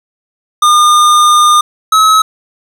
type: tone pair in turn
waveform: square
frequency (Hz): 1213 / 1285.1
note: D#6 / E6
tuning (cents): -44 / -44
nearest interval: minor second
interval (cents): 100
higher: second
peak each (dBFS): -5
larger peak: neither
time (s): 0.62-1.61 / 1.92-2.22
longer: first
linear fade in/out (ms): 5
effects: low-pass 11000 Hz 12 dB/octave + 7-bit